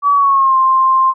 sine tone with pitch glide, 1141 to 1052.4 Hz, C#6 to C6, +50 to +10 cents, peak -8 dBFS, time 0.02-1.14 s, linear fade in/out 50 ms, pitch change -140 cents, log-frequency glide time 0.13-0.56 s, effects none

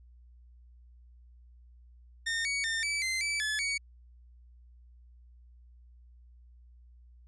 sawtooth tone with pitch steps, 1826 / 2250 / 1809 / 2302 / 2074 / 2308 / 1720 / 2247 Hz, A#6 / C#7 / A6 / D7 / C7 / D7 / A6 / C#7, -36 / +25 / +48 / -35 / -16 / -31 / -40 / +23 cents, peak -26 dBFS, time 2.26-3.78 s, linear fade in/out 10 ms, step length 190 ms, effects added 60 Hz sine -53 dBFS peak until 7.27 s + resampled to 22050 Hz

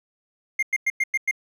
triangle tone bursts, 2118 Hz, C7, 21 cents sharp, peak -17 dBFS, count 6, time 0.59-1.312 s, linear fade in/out 5 ms, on 37 ms, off 100 ms, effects none

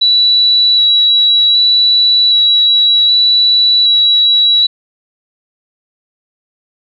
sine tone with vibrato, 3922 Hz, B7, 13 cents flat, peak -6 dBFS, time 0.01-4.67 s, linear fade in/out 10 ms, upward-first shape square, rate 0.65 Hz, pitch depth 9 cents each way, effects none

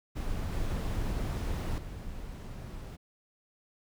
brown noise with level steps, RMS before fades -34 / -32 / -41 dBFS, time 0.15-2.97 s, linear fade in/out 20 ms, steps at 0.52 / 1.78 s, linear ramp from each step 2 ms, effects none

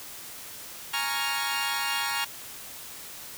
15% pulse chord, Bb minor seventh, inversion third, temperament equal, 830.6 / 932.3 / 1108.7 / 1396.9 Hz, Ab5 / Bb5 / Db6 / F6, 0 / 0 / 0 / 0 cents, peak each -27 / -25 / -27 / -26 dBFS, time 0.93-2.25 s, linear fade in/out 10 ms, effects white hiss -42 dBFS RMS until 3.37 s

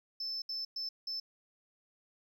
triangle tone bursts at uneven times, 5274 Hz, E8, in tune, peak -33 dBFS, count 4, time 0.2-0.42 / 0.49-0.65 / 0.76-0.89 / 1.07-1.2 s, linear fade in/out 5 ms, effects tanh soft clip ceiling -32 dBFS

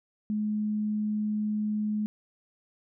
sine tone, 211.8 Hz, G#3, 34 cents sharp, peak -26 dBFS, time 0.3-2.06 s, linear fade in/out 0 ms, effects none

